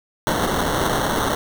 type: noise with sample-and-hold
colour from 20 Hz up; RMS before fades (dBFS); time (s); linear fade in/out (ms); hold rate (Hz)
white; -21; 0.27-1.35; 0; 2450
effects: none